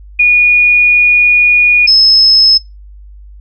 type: tone pair in turn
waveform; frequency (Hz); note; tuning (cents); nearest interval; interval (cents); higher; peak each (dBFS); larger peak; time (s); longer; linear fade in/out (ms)
sine; 2449 / 5189; D#7 / E8; -28 / -28; octave + minor second; 1300; second; -3; neither; 0.19-1.87 / 1.87-2.58; first; 10
effects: noise-tail reverb RT60 0.2 s tail -20 dB re dry + added 50 Hz sine -31 dBFS peak until 3.4 s